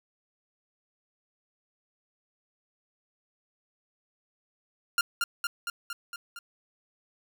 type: tone with echo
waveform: sawtooth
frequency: 1396.9 Hz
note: F6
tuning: in tune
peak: -18 dBFS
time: 4.98-5.01 s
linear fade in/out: 2 ms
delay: 230 ms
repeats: 6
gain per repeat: -3 dB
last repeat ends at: 6.39 s
effects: none